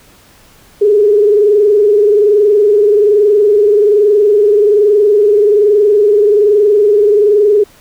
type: tone with frequency modulation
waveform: sine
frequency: 415.3 Hz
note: G#4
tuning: in tune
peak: -5 dBFS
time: 0.81-7.64 s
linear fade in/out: 10 ms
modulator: 21.2 Hz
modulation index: 0.81
effects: pink hiss -44 dBFS RMS until 7.8 s